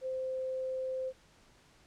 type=tone; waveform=sine; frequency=520 Hz; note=C5; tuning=11 cents flat; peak=-33 dBFS; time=0.01-1.13 s; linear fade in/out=50 ms; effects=pink hiss -63 dBFS RMS until 1.86 s + low-pass 8000 Hz 12 dB/octave